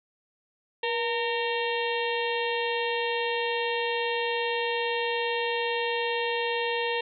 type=harmonic tone with a mistuned harmonic; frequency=458.8 Hz; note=A#4; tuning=28 cents flat; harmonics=1 / 2 / 4 / 5 / 6 / 7 / 8 / 9; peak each=-29 / -32 / -34 / -40 / -34 / -37 / -39 / -46 dBFS; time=0.83-7.01 s; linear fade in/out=5 ms; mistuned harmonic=1; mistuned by=+61 cents; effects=none